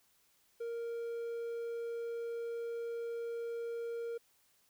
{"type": "tone", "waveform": "triangle", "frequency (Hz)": 466.2, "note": "A#4", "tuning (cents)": 0, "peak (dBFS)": -35, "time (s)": [0.6, 4.18], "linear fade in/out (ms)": 10, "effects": ["white hiss -71 dBFS RMS until 4.69 s"]}